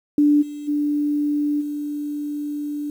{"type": "tone with level steps", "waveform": "sine", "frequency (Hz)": 293.7, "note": "D4", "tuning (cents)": 0, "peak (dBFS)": [-12, -29, -18, -24], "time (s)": [0.18, 2.9], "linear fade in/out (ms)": 2, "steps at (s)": [0.41, 0.67, 1.6], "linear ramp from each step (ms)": 20, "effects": ["8-bit"]}